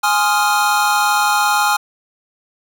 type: chord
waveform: square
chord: F minor seventh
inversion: first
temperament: equal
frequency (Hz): 830.6 / 1046.5 / 1244.5 / 1396.9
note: Ab5 / C6 / Eb6 / F6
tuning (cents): 0 / 0 / 0 / 0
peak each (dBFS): -17 / -23 / -21 / -19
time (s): 0.03-1.77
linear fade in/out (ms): 10
effects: none